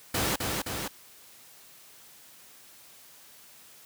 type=noise with echo; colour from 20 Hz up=pink; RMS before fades=-27 dBFS; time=0.14-0.36 s; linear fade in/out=5 ms; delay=260 ms; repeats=2; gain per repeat=-3 dB; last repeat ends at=0.88 s; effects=white hiss -53 dBFS RMS until 3.85 s + high-pass 80 Hz 12 dB/octave